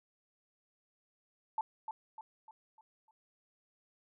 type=tone with echo; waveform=sine; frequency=880 Hz; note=A5; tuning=in tune; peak=-30 dBFS; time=1.58-1.61 s; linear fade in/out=2 ms; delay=300 ms; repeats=5; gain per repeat=-7 dB; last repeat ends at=3.11 s; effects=none